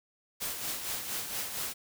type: noise with tremolo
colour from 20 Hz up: white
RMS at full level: -34 dBFS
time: 0.4-1.74 s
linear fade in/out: 20 ms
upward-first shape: sine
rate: 4.3 Hz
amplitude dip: 50%
effects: none